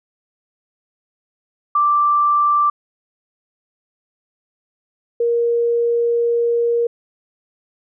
sine tone pair in turn, 1174.7 / 470.5 Hz, D6 / A#4, 0 / +16 cents, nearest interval octave + major third, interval 1584 cents, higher first, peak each -12 / -14 dBFS, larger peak first, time 1.75-2.7 / 5.2-6.87 s, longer second, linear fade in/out 5 ms, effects none

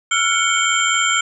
sine tone cluster, 1347 / 1431 / 2234 / 3139 / 7300 Hz, E6 / F6 / C#7 / G7 / A#8, +37 / +42 / +13 / +2 / -37 cents, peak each -21 dBFS, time 0.11-1.21 s, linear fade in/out 5 ms, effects none

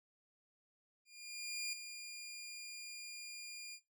20% pulse tone with ADSR envelope, 2411 Hz, D7, 45 cents sharp, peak -33 dBFS, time 1.05-3.8 s, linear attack 680 ms, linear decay 3 ms, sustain -9 dB, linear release 66 ms, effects noise-tail reverb RT60 0.2 s tail -17 dB re dry

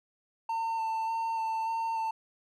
triangle tone with vibrato, 900 Hz, A5, 39 cents sharp, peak -27 dBFS, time 0.49-2.11 s, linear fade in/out 5 ms, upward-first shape square, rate 1.7 Hz, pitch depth 13 cents each way, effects none

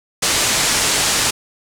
white low-pass noise, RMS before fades -17 dBFS, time 0.22-1.31 s, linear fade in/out 10 ms, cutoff 8900 Hz, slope 24 dB/octave, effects none

